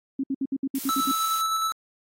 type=tone bursts; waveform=sine; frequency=270.6 Hz; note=C#4; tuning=42 cents flat; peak=-23 dBFS; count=9; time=0.19-1.116 s; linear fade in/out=5 ms; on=46 ms; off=64 ms
type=noise; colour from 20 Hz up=blue; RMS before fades=-34 dBFS; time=0.75-1.41 s; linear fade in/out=0 ms
type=tone with tremolo; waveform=square; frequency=1312 Hz; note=E6; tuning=9 cents flat; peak=-23 dBFS; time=0.89-1.72 s; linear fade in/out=0 ms; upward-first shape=square; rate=9.6 Hz; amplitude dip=25%
effects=AAC 48 kbps